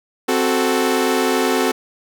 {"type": "chord", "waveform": "sawtooth", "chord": "F# diminished", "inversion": "second", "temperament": "equal", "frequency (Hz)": [261.6, 370, 440], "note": ["C4", "F#4", "A4"], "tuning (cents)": [0, 0, 0], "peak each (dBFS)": -16, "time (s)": [0.28, 1.72], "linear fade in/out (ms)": 10, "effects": []}